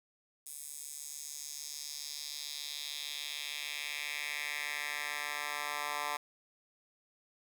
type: tone with high-pass filter sweep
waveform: 10% pulse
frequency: 146.83 Hz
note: D3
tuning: in tune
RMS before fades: -40 dBFS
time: 0.46-6.17 s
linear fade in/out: 5 ms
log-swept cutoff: 9100 to 1100 Hz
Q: 2.1
effects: 10-bit